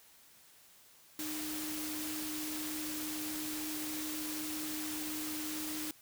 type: tone in noise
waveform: sine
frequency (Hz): 307.3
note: D#4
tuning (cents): -21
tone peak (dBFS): -40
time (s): 1.19-5.91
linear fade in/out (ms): 2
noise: white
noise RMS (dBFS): -41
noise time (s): 1.19-5.91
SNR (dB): -2
effects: white hiss -61 dBFS RMS until 6.01 s